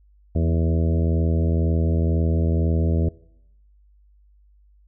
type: harmonic tone with a mistuned harmonic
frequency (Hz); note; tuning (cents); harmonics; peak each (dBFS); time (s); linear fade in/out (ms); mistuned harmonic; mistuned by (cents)
82; E2; -9; 1 / 2 / 3 / 4 / 5 / 6 / 7 / 8; -19 / -25 / -29 / -31 / -33 / -35 / -36 / -37; 0.35-3.09; 5; 3; -30
effects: noise-tail reverb RT60 0.8 s tail -22 dB re dry + added 50 Hz sine -52 dBFS peak until 4.87 s